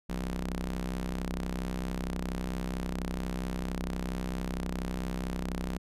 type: ring-modulated tone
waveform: sawtooth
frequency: 64.4 Hz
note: C2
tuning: 27 cents flat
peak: -25 dBFS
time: 0.09-5.78 s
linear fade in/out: 10 ms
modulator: 113 Hz
effects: resampled to 32000 Hz

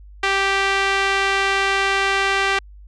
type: tone with band-pass filter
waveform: sawtooth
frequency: 391.3 Hz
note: G4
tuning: 3 cents flat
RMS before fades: -19 dBFS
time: 0.23-2.59 s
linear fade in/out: 5 ms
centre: 2100 Hz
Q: 1.1
effects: added 50 Hz sine -39 dBFS peak until 2.87 s + resampled to 22050 Hz

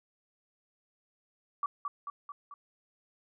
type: tone with echo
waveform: sine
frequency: 1149 Hz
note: D6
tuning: 38 cents flat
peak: -28 dBFS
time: 1.63-1.66 s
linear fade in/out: 2 ms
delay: 220 ms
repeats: 4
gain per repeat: -4 dB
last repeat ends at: 2.54 s
effects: none

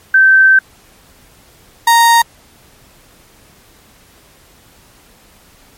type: tone pair in turn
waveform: sine / 35% pulse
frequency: 1550 / 930.8 Hz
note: G6 / A#5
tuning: -20 / -3 cents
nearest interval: major sixth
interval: 883 cents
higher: first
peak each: -4 dBFS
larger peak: neither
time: 0.14-0.59 / 1.87-2.22 s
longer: first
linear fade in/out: 5 ms
effects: pink hiss -46 dBFS RMS until 5.77 s + MP3 64 kbps

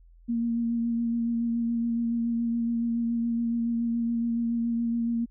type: tone with vibrato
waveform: sine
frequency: 233.1 Hz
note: A#3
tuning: in tune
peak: -24 dBFS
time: 0.28-5.26 s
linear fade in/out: 20 ms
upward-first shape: sine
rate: 7.1 Hz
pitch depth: 18 cents each way
effects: added 42 Hz sine -51 dBFS peak until 5.3 s

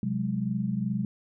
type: tone cluster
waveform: sine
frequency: 129.3 / 183.3 / 205.9 Hz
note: C3 / F#3 / G#3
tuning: -20 / -16 / -15 cents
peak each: -32 / -31 / -29 dBFS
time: 0.03-1.05 s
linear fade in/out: 2 ms
effects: none

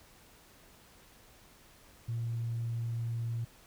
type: tone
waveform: sine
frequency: 116.3 Hz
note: A#2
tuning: 4 cents flat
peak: -31 dBFS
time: 2.08-3.45 s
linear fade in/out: 10 ms
effects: tanh soft clip ceiling -27 dBFS + pink hiss -59 dBFS RMS until 3.66 s

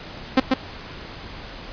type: tone with echo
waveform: sawtooth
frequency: 261.6 Hz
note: C4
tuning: in tune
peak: -8 dBFS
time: 0.37-0.4 s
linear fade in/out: 5 ms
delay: 140 ms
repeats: 1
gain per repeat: -3 dB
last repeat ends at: 0.54 s
effects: pink hiss -37 dBFS RMS until 1.72 s + resampled to 11025 Hz

